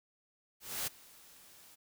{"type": "noise with ADSR envelope", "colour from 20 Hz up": "white", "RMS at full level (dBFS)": -35, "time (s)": [0.6, 1.76], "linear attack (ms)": 270, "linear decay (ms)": 14, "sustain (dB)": -23, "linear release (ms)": 20, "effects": []}